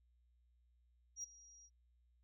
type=tone with ADSR envelope; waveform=sine; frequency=5710 Hz; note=F8; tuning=37 cents sharp; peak=-39 dBFS; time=1.16-1.7 s; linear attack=76 ms; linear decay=11 ms; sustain=-20 dB; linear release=50 ms; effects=tanh soft clip ceiling -38 dBFS + added 60 Hz sine -70 dBFS peak until 2.23 s